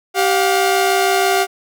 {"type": "tone pair together", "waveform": "sawtooth", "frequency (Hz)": [388.2, 710.3], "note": ["G4", "F5"], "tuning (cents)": [-17, 29], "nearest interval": "minor seventh", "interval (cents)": 1046, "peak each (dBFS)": [-12, -12], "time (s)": [0.14, 1.47], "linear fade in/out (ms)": 50, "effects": []}